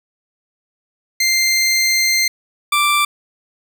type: tone pair in turn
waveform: 20% pulse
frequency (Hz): 2093 / 1174.7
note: C7 / D6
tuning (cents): 0 / 0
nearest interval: minor seventh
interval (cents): 1000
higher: first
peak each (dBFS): -8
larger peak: neither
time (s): 1.2-2.28 / 2.72-3.05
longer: first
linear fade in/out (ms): 5
effects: none